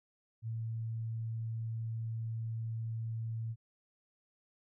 sine tone, 113.1 Hz, A2, 48 cents sharp, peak -35 dBFS, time 0.42-3.56 s, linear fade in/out 50 ms, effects none

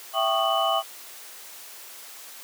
sine tone cluster, 662 / 780 / 1109 / 1224 / 2982 Hz, E5 / G5 / C#6 / D#6 / F#7, +7 / -9 / 0 / -29 / +13 cents, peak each -25 / -26 / -28 / -28 / -28 dBFS, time 0.13-0.83 s, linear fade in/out 50 ms, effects white hiss -43 dBFS RMS until 2.43 s + high-pass 400 Hz 12 dB/octave

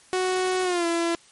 sawtooth tone with pitch glide, 370 to 337.3 Hz, F#4 to E4, 0 to +40 cents, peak -18 dBFS, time 0.13-1.15 s, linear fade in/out 0 ms, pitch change -160 cents, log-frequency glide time 0.63-0.86 s, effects white hiss -54 dBFS RMS until 1.31 s + MP3 48 kbps

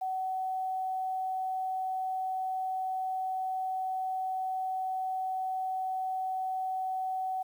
sine tone with quantisation, 753 Hz, F#5, 30 cents sharp, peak -30 dBFS, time 0.01-7.43 s, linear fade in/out 10 ms, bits 10, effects none

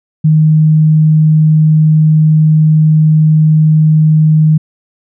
sine tone, 155.56 Hz, D#3, in tune, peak -4 dBFS, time 0.24-4.58 s, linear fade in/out 10 ms, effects none

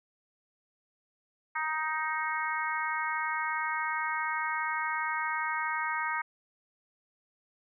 harmonic tone, 312.4 Hz, D#4, 7 cents sharp, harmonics 3 / 4 / 5 / 6 / 7, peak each -34 / -35 / -36 / -37 / -37 dBFS, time 1.55-6.22 s, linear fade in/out 10 ms, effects none

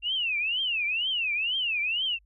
sine tone with vibrato, 2726 Hz, F7, 43 cents flat, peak -25 dBFS, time 0.02-2.19 s, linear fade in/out 50 ms, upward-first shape triangle, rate 2.1 Hz, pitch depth 290 cents each way, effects added 50 Hz sine -59 dBFS peak until 2.25 s

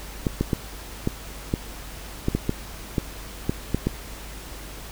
clicks, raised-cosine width 3 ms, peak -8 dBFS, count 12, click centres 0.268 / 0.41 / 0.532 / 1.074 / 1.539 / 2.284 / 2.35 / 2.494 / 2.982 / 3.495 / 3.746 / 3.87 s, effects added 50 Hz sine -39 dBFS peak until 4.91 s + pink hiss -40 dBFS RMS until 4.91 s

